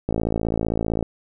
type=click train; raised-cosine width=2 ms; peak=-9 dBFS; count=53; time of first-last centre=0.09-1.027 s; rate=55.5 Hz; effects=none